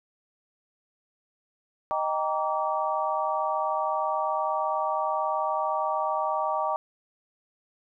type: chord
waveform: sine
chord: Eb major seventh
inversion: none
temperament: equal with one note detuned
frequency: 622.3 / 784 / 932.3 / 1151.1 Hz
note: Eb5 / G5 / Bb5 / D6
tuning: 0 / 0 / 0 / -35 cents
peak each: -30 dBFS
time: 1.91-6.76 s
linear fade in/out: 0 ms
effects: none